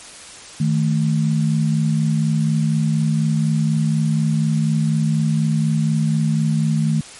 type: tone pair together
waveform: sine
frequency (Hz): 155.89 / 220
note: D#3 / A3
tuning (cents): +4 / 0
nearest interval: tritone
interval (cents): 596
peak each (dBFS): -16 / -20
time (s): 0.6-7.01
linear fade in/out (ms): 5
effects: white hiss -38 dBFS RMS until 7.19 s + MP3 48 kbps